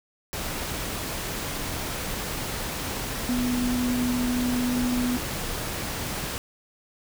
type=tone in noise; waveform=sine; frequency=246.9 Hz; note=B3; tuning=in tune; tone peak=-23 dBFS; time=3.29-5.17 s; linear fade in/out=0 ms; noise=pink; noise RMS=-31 dBFS; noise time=0.33-6.38 s; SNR=+5 dB; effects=none